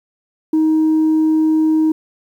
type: tone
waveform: sine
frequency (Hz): 314.4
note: D#4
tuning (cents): +18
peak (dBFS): -9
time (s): 0.53-1.92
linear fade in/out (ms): 5
effects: tanh soft clip ceiling -9 dBFS + 8-bit